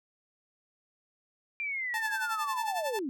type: linear sweep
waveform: sine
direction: down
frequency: 2388 to 246.2 Hz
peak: -31 dBFS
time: 1.6-3.09 s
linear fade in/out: 0 ms
type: tone with tremolo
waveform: sawtooth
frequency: 879 Hz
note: A5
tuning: 2 cents flat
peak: -27 dBFS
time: 1.94-2.99 s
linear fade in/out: 0 ms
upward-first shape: sine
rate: 11 Hz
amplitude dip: 80%
effects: none